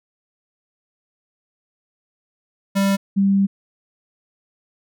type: tone pair in turn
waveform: square / sine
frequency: 196.7 / 196.7 Hz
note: G3 / G3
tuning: +6 / +6 cents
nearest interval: unison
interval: 0 cents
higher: neither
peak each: -16 / -13 dBFS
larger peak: second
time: 2.75-2.97 / 3.16-3.47 s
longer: second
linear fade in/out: 20 ms
effects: none